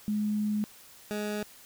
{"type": "tone pair in turn", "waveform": ["sine", "20% pulse"], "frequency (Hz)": [210.3, 209.3], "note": ["G#3", "G#3"], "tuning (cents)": [22, 14], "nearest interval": "unison", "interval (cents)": 8, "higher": "first", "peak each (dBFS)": -26, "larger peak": "neither", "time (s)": [[0.08, 0.64], [1.11, 1.43]], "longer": "first", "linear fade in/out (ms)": 0, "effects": ["white hiss -53 dBFS RMS until 1.65 s"]}